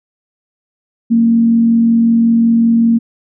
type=tone with frequency modulation; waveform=sine; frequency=230.1 Hz; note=A#3; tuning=22 cents flat; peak=-7 dBFS; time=1.1-2.99 s; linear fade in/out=20 ms; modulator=45.3 Hz; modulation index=0.22; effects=none